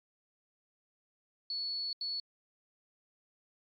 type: tone bursts at uneven times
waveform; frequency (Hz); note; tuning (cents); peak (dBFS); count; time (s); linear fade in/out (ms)
sine; 4411; C#8; -9; -34; 2; 1.5-1.93 / 2.01-2.2; 2
effects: AAC 32 kbps